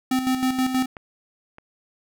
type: tone with tremolo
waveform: square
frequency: 258.4 Hz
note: C4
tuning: 21 cents flat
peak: -19 dBFS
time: 0.11-0.86 s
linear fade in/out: 5 ms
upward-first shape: square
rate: 6.3 Hz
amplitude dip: 55%
type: clicks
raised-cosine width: 0.5 ms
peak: -27 / -21 / -28 dBFS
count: 3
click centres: 0.792 / 0.968 / 1.584 s
effects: none